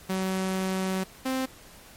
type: tone pair in turn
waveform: sawtooth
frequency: 188.7 / 261.5 Hz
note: F#3 / C4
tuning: +34 / -1 cents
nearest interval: tritone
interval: 565 cents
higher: second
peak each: -22 dBFS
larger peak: neither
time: 0.09-1.04 / 1.25-1.46 s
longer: first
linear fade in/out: 10 ms
effects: pink hiss -50 dBFS RMS until 1.96 s + MP3 64 kbps

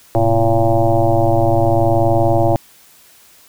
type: tone with frequency modulation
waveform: sine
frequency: 337.7 Hz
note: E4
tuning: 42 cents sharp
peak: -10 dBFS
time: 0.15-2.56 s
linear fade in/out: 0 ms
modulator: 116 Hz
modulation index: 3.8
effects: white hiss -47 dBFS RMS until 3.48 s

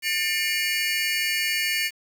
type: tone cluster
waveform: square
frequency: 1791 / 2154 / 2393 / 2888 / 4504 Hz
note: A6 / C7 / D7 / F#7 / C#8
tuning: +30 / +50 / +32 / -43 / +27 cents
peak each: -30 dBFS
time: 0.02-1.91 s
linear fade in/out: 50 ms
effects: 8-bit

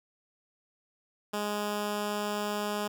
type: tone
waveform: 10% pulse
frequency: 207.7 Hz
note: G#3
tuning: in tune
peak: -22 dBFS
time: 1.33-2.88 s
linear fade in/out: 10 ms
effects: none

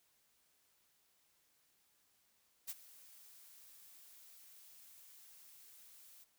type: noise with ADSR envelope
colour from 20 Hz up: blue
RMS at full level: -41 dBFS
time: 2.67-6.25 s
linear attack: 27 ms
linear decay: 38 ms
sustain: -19 dB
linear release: 24 ms
effects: white hiss -75 dBFS RMS until 6.38 s

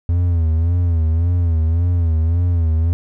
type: tone with vibrato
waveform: triangle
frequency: 83.8 Hz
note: E2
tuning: 29 cents sharp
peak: -11 dBFS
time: 0.09-2.93 s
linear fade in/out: 0 ms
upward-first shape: sine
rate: 1.8 Hz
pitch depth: 90 cents each way
effects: none

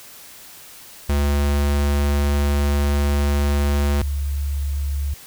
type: tone pair in turn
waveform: square / sine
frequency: 71.8 / 70.85 Hz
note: D2 / C#2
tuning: -39 / +38 cents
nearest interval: unison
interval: 23 cents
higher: first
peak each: -17 / -20 dBFS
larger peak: first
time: 1.09-4.02 / 4.02-5.14 s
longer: first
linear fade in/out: 5 ms
effects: white hiss -42 dBFS RMS until 5.26 s

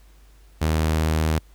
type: tone with vibrato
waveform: sawtooth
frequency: 78.8 Hz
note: D#2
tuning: 23 cents sharp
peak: -15 dBFS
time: 0.61-1.39 s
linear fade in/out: 10 ms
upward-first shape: sine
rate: 18 Hz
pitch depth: 9 cents each way
effects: added 50 Hz sine -48 dBFS peak until 1.54 s + pink hiss -59 dBFS RMS until 1.54 s

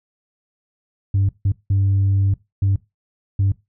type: tone bursts at uneven times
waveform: sine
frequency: 98 Hz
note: G2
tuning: in tune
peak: -12 dBFS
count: 5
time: 1.14-1.29 / 1.45-1.52 / 1.7-2.34 / 2.62-2.76 / 3.39-3.52 s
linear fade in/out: 5 ms
effects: noise-tail reverb RT60 0.2 s tail -20 dB re dry + tanh soft clip ceiling -12 dBFS

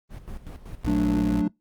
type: noise with tremolo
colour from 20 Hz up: brown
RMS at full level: -36 dBFS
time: 0.09-0.95 s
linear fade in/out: 50 ms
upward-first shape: square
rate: 5.3 Hz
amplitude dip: 70%
type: tone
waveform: 30% pulse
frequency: 59 Hz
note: A#1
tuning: 22 cents sharp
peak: -26 dBFS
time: 0.83-1.42 s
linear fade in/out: 20 ms
type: chord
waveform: triangle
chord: D major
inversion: first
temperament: equal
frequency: 185 / 220 / 293.7 Hz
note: F#3 / A3 / D4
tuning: 0 / 0 / 0 cents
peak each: -24 / -25 / -21 dBFS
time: 0.87-1.48 s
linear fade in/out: 5 ms
effects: noise-tail reverb RT60 0.2 s tail -26 dB re dry + Opus 24 kbps

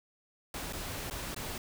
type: noise with dropouts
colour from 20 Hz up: pink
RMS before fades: -39 dBFS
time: 0.54-1.58 s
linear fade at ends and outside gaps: 2 ms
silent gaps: 0.726-0.732 / 1.1-1.109 / 1.346-1.363 s
effects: none

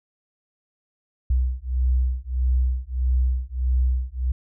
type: beating tone pair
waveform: sine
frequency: 62.4 / 64 Hz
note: B1 / C2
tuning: +19 / -38 cents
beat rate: 1.6 Hz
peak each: -22 dBFS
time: 1.3-4.32 s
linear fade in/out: 5 ms
effects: none

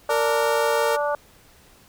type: harmonic tone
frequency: 292.1 Hz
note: D4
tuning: 9 cents flat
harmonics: 2 / 3 / 4 / 5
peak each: -23 / -27 / -29 / -31 dBFS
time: 0.09-1.15 s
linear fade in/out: 2 ms
type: tone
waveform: sawtooth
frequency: 461.2 Hz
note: A#4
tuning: 19 cents flat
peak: -18 dBFS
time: 0.09-0.97 s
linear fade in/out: 20 ms
effects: pink hiss -53 dBFS RMS until 1.88 s

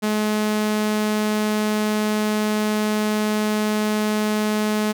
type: tone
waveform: sawtooth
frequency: 212.8 Hz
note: G#3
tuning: 42 cents sharp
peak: -15 dBFS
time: 0.02-4.93 s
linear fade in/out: 20 ms
effects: none

